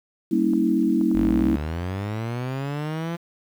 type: chord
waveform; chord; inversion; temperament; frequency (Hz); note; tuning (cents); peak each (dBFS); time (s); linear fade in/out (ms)
sine; G diminished seventh; none; equal with one note detuned; 196 / 233.1 / 277.2 / 322.3; G3 / Bb3 / Db4 / Fb4; 0 / 0 / 0 / -39; -25 / -23 / -25 / -21; 0.31-1.56; 10
type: clicks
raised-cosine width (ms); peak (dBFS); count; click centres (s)
1; -26; 6; 0.535 / 1.012 / 1.114 / 1.248 / 1.299 / 1.399
type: linear sweep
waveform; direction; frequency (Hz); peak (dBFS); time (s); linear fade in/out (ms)
sawtooth; up; 45.84 to 171.8; -22; 1.14-3.17; 20
effects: low-pass 3000 Hz 12 dB/octave + 8-bit